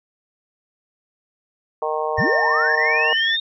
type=harmonic tone; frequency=154.5 Hz; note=D#3; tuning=12 cents flat; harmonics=3 / 4 / 5 / 6 / 7; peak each=-25 / -26 / -27 / -28 / -28 dBFS; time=1.82-3.13 s; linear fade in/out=2 ms
type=tone with vibrato; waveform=triangle; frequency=1810 Hz; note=A6; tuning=48 cents sharp; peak=-17 dBFS; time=2.17-3.37 s; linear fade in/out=20 ms; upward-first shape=sine; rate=19 Hz; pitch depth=20 cents each way
type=linear sweep; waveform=sine; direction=up; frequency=73.42 to 3729 Hz; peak=-20 dBFS; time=2.18-3.4 s; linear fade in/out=5 ms
effects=resampled to 16000 Hz